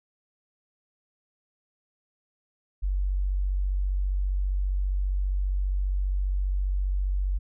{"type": "tone", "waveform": "sine", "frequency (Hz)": 47.47, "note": "F#1", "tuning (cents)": 45, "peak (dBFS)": -23, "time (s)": [2.82, 7.39], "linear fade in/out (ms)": 20, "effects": []}